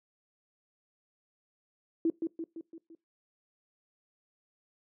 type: tone with echo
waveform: sine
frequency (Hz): 328.9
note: E4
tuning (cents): -4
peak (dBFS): -23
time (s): 2.05-2.1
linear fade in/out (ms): 2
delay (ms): 170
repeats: 5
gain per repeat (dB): -5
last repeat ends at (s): 2.95
effects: noise-tail reverb RT60 0.2 s tail -21 dB re dry + high-pass 200 Hz 12 dB/octave